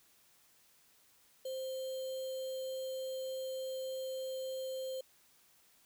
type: tone with sample-and-hold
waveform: sine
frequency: 523.3 Hz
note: C5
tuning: in tune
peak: -37 dBFS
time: 1.45-5.01 s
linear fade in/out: 5 ms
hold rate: 3675 Hz
effects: white hiss -67 dBFS RMS until 5.85 s